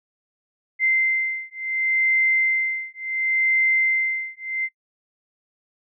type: beating tone pair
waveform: sine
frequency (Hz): 2080 / 2080.7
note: C7 / C7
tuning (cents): -11 / -10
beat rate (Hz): 0.7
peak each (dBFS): -22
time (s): 0.79-4.69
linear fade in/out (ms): 50
effects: noise-tail reverb RT60 0.1 s tail -25 dB re dry